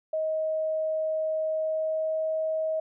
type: tone with pitch glide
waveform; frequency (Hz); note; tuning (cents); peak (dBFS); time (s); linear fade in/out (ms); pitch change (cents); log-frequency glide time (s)
sine; 630 to 634; D#5 to D#5; +21 to +32; -25; 0.13-2.8; 5; +11; 1.49-2.29
effects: none